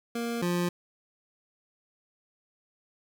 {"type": "tone pair in turn", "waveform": "25% pulse", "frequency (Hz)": [234.4, 175.6], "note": ["A#3", "F3"], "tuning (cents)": [10, 10], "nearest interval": "perfect fourth", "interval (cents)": 500, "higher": "first", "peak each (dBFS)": [-26, -22], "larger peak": "second", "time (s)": [[0.15, 0.42], [0.42, 0.69]], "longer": "neither", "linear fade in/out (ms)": 5, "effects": []}